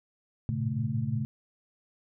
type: tone cluster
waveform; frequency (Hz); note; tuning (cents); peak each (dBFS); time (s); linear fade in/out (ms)
sine; 101.5 / 112.1 / 118.2 / 140 / 218.9; G#2 / A2 / A#2 / C#3 / A3; -39 / +33 / +24 / +18 / -9; -39 / -38 / -31 / -32 / -34; 0.49-1.25; 0
effects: none